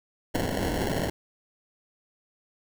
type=noise with sample-and-hold; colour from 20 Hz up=white; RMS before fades=-28 dBFS; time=0.34-1.1 s; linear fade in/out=10 ms; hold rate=1225 Hz; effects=none